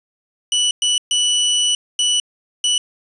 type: tone bursts at uneven times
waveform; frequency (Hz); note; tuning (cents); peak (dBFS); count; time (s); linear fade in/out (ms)
sawtooth; 2960; F#7; 0; -11; 5; 0.52-0.71 / 0.82-0.98 / 1.11-1.75 / 1.99-2.2 / 2.64-2.78; 2
effects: resampled to 24000 Hz + 7-bit